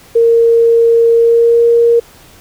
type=tone with pitch glide; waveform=sine; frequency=462.5 to 468.1 Hz; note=A#4 to A#4; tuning=-14 to +7 cents; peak=-5 dBFS; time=0.15-2 s; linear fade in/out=10 ms; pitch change=+21 cents; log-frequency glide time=1.14-1.62 s; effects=pink hiss -41 dBFS RMS until 2.4 s